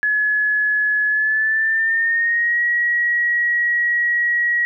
sine tone with pitch glide, 1700 to 1908.2 Hz, G#6 to A#6, +40 to +40 cents, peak -15 dBFS, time 0.03-4.65 s, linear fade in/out 0 ms, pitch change +200 cents, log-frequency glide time 1.07-2.63 s, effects none

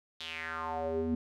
square tone with band-pass filter sweep, 81.3 Hz, E2, 23 cents flat, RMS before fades -35 dBFS, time 0.2-1.15 s, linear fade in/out 5 ms, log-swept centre 3700 to 250 Hz, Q 4.4, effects none

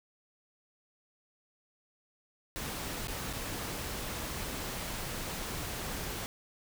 pink noise with dropouts, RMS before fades -38 dBFS, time 2.56-6.26 s, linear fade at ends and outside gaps 0 ms, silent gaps 3.072-3.082 / 3.329-3.334 s, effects none

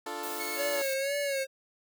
15% pulse chord, D minor, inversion none, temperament equal, 293.7 / 349.2 / 440 Hz, D4 / F4 / A4, 0 / 0 / 0 cents, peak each -36 / -34 / -32 dBFS, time 0.06-0.82 s, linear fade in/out 5 ms
blue noise, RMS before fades -40 dBFS, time 0.23-0.94 s, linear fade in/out 5 ms
sawtooth tone, 2192 Hz, C#7, 20 cents flat, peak -33 dBFS, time 0.39-1.45 s, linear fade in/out 20 ms
square tone with vibrato, 554.4 Hz, C#5, in tune, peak -30 dBFS, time 0.56-1.47 s, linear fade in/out 50 ms, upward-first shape sine, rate 2 Hz, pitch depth 66 cents each way
effects none

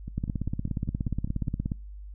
two click trains, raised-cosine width 5 ms, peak -16 / -24 dBFS, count 27 / 8, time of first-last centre 0.18-1.718 / 0.08-1.474 s, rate 16.9 / 5.02 Hz, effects noise-tail reverb RT60 0.3 s tail -26 dB re dry + added 50 Hz sine -39 dBFS peak until 2.14 s

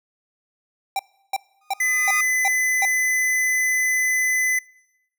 square tone bursts, 784 Hz, G5, in tune, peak -21 dBFS, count 6, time 0.96-2.852 s, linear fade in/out 2 ms, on 32 ms, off 340 ms
30% pulse tone with exponential growth, 1231 Hz, D#6, 19 cents flat, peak -19 dBFS, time 1.61-2.21 s, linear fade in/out 5 ms, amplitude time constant 130 ms
square tone, 2016 Hz, B6, 35 cents sharp, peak -19 dBFS, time 1.8-4.59 s, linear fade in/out 5 ms
effects noise-tail reverb RT60 0.9 s tail -24 dB re dry

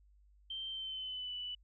sine tone with pitch glide, 3131 to 2972 Hz, G7 to F#7, -3 to +7 cents, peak -39 dBFS, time 0.5-1.55 s, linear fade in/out 5 ms, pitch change -90 cents, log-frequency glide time 0.69-1.34 s, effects added 50 Hz sine -62 dBFS peak until 1.63 s

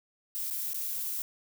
violet noise with dropouts, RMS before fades -34 dBFS, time 0.35-1.22 s, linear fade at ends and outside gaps 0 ms, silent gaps 0.501-0.509 / 0.733-0.744 s, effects none

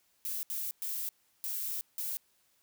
violet noise bursts at uneven times, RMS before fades -36 dBFS, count 5, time 0.25-0.43 / 0.5-0.71 / 0.82-1.09 / 1.44-1.81 / 1.98-2.17 s, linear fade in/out 0 ms, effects white hiss -71 dBFS RMS until 2.62 s

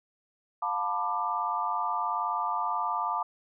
sine chord, B half-diminished seventh, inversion second, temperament just, 711.2 / 889 / 987.8 / 1185.3 Hz, F5 / A5 / B5 / D6, +31 / +18 / 0 / +16 cents, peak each -35 / -32 / -33 / -31 dBFS, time 0.62-3.23 s, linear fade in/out 5 ms, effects none

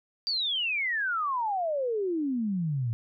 sine exponential sweep, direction down, 4729 to 110 Hz, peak -26 dBFS, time 0.27-2.93 s, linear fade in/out 0 ms, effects none

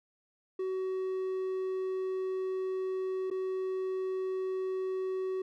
triangle tone with dropouts, 376.2 Hz, F#4, 29 cents sharp, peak -29 dBFS, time 0.59-5.42 s, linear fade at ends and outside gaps 5 ms, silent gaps 3.302-3.311 s, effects none

